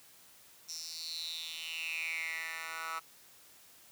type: tone with high-pass filter sweep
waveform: 10% pulse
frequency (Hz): 162.7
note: E3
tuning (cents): -22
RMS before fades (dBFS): -40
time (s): 0.68-3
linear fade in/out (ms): 20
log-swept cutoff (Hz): 5600 to 1300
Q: 7.7
effects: white hiss -59 dBFS RMS until 3.91 s + high-pass 60 Hz 12 dB/octave